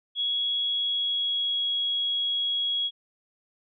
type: tone with pitch glide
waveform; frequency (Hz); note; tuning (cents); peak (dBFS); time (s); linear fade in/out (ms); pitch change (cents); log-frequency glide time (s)
sine; 3339 to 3320; G#7 to G#7; +9 to -1; -24; 0.15-2.91; 50; -10; 0.61-1.65
effects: none